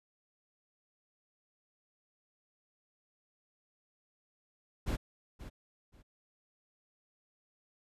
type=noise with echo; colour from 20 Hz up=brown; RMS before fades=-33 dBFS; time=4.86-4.97 s; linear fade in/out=20 ms; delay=530 ms; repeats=2; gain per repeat=-13 dB; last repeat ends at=6.03 s; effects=resampled to 32000 Hz

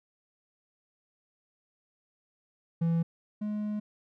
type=tone pair in turn; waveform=triangle; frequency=166.6 / 210.3 Hz; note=E3 / G#3; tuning=+19 / +22 cents; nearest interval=major third; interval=403 cents; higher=second; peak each=-22 / -28 dBFS; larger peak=first; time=2.81-3.03 / 3.41-3.8 s; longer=second; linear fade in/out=10 ms; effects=none

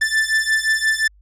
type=beating tone pair; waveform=45% pulse; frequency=1760 / 1765.7 Hz; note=A6 / A6; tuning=0 / +6 cents; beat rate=5.7 Hz; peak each=-19 dBFS; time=0.01-1.08 s; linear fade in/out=10 ms; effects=added 50 Hz sine -48 dBFS peak until 1.21 s + low-pass 10000 Hz 12 dB/octave

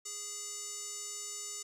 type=tone with band-pass filter; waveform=square; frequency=413 Hz; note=G#4; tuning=10 cents flat; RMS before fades=-42 dBFS; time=0.05-1.63 s; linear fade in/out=10 ms; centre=7100 Hz; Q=4.7; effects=none

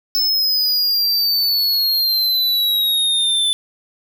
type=exponential sweep; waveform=square; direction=down; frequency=5274 to 3500 Hz; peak=-15 dBFS; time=0.15-3.53 s; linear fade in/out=0 ms; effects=9-bit

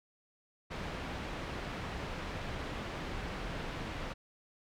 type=low-pass noise; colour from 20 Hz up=pink; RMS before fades=-40 dBFS; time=0.7-4.14 s; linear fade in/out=20 ms; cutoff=3000 Hz; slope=12 dB/octave; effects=none

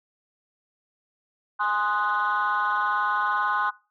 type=chord; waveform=sine; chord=Ab dominant seventh; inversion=none; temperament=equal; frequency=830.6 / 1046.5 / 1244.5 / 1480 Hz; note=Ab5 / C6 / Eb6 / Gb6; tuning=0 / 0 / 0 / 0 cents; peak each=-28 / -25 / -27 / -26 dBFS; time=1.59-3.71 s; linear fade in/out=20 ms; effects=noise-tail reverb RT60 0.3 s tail -20 dB re dry + tanh soft clip ceiling -16 dBFS

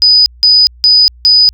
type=tone bursts; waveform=sine; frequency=4978 Hz; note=D#8; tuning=in tune; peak=-3 dBFS; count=4; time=0.02-1.49 s; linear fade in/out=0 ms; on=240 ms; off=170 ms; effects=added 60 Hz sine -35 dBFS peak until 1.53 s

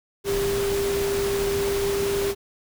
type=tone in noise; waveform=sine; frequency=398.4 Hz; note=G4; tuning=28 cents sharp; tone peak=-22 dBFS; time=0.24-2.35 s; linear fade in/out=50 ms; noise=pink; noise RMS=-30 dBFS; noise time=0.24-2.35 s; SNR=+5 dB; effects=none

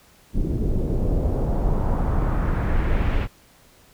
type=noise with low-pass filter sweep; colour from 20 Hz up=brown; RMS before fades=-21 dBFS; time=0.33-3.28 s; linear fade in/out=50 ms; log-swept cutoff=300 to 2700 Hz; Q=1.6; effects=pink hiss -54 dBFS RMS until 3.93 s

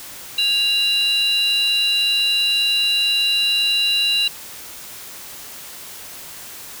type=tone pair together; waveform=sine; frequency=2794 / 3951 Hz; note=F7 / B7; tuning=0 / 0 cents; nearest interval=tritone; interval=600 cents; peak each=-16 dBFS; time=0.38-4.28 s; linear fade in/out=5 ms; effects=tanh soft clip ceiling -12 dBFS + white hiss -36 dBFS RMS until 6.8 s

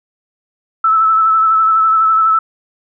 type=tone with vibrato; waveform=sine; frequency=1311 Hz; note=E6; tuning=10 cents flat; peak=-8 dBFS; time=0.84-2.39 s; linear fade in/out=5 ms; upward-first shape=sine; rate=12 Hz; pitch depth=25 cents each way; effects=none

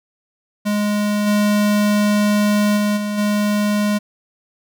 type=tone with level steps; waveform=square; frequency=207.7 Hz; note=G#3; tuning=in tune; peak=-17 / -14 / -16 / -21 / -16 dBFS; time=0.65-3.99 s; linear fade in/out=20 ms; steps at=1.26 / 2.76 / 2.96 / 3.17 s; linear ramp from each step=20 ms; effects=none

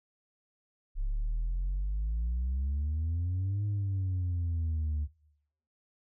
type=exponential two-way sweep; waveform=sine; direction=up then down; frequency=33.35 to 103.83 to 73.3 Hz; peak=-26 dBFS; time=0.95-5.08 s; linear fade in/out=50 ms; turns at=3.65 s; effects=noise-tail reverb RT60 0.8 s tail -23 dB re dry + tanh soft clip ceiling -27 dBFS

